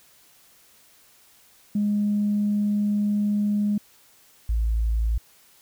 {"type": "tone pair in turn", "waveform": "sine", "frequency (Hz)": [206.8, 55.8], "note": ["G#3", "A1"], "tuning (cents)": [-7, 25], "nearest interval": "octave + major seventh", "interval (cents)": 2268, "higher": "first", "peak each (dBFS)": -19, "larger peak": "neither", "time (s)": [[1.75, 3.78], [4.49, 5.18]], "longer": "first", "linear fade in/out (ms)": 5, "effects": ["tanh soft clip ceiling -15 dBFS", "white hiss -56 dBFS RMS until 5.61 s"]}